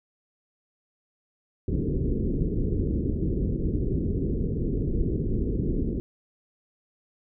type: low-pass noise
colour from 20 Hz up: pink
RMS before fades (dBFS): -26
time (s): 1.68-6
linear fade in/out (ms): 0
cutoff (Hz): 430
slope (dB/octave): 48
effects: none